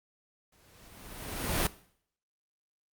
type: noise with exponential growth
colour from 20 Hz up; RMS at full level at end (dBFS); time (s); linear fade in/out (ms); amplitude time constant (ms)
pink; -26; 0.52-1.67; 5; 250
effects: noise-tail reverb RT60 0.6 s tail -18 dB re dry + Opus 48 kbps